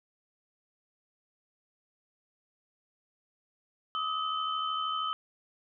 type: tone cluster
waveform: sine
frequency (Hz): 1199 / 1272 / 3063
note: D6 / D#6 / G7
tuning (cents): +36 / +38 / -41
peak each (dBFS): -39 / -31 / -36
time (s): 3.95-5.13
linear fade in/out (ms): 0
effects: none